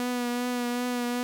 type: tone with vibrato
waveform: sawtooth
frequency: 244.5 Hz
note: B3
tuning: 17 cents flat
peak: -23 dBFS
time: 0-1.23 s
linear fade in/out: 0 ms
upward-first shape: triangle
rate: 2.6 Hz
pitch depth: 26 cents each way
effects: none